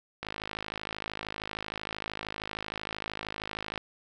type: click train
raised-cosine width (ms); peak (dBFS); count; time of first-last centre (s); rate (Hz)
0.3; -18; 189; 0.23-3.777; 53
effects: none